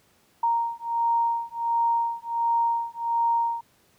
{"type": "beating tone pair", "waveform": "sine", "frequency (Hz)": [930, 931.4], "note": ["A#5", "A#5"], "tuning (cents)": [-4, -2], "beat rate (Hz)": 1.4, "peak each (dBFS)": -25, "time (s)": [0.43, 3.61], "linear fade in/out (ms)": 5, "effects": ["pink hiss -62 dBFS RMS until 3.98 s", "high-pass 80 Hz 12 dB/octave"]}